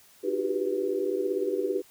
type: tone cluster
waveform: sine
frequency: 306.7 / 360.9 / 379.2 / 396.8 / 491.4 Hz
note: D#4 / F#4 / F#4 / G4 / B4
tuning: -25 / -43 / +43 / +21 / -9 cents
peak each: -35 / -33 / -33 / -29 / -32 dBFS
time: 0.23-1.82 s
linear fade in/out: 20 ms
effects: white hiss -57 dBFS RMS until 1.9 s